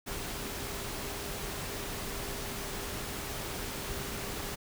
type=tone in noise; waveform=sine; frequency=401.3 Hz; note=G4; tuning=41 cents sharp; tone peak=-47 dBFS; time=0.06-4.56 s; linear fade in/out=20 ms; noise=pink; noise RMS=-38 dBFS; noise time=0.06-4.56 s; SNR=-12 dB; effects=none